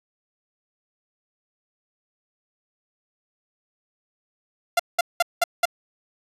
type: tone bursts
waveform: sawtooth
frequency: 692 Hz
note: F5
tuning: 16 cents flat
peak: -12 dBFS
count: 5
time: 4.77-5.655 s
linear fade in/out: 5 ms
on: 25 ms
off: 190 ms
effects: resampled to 32000 Hz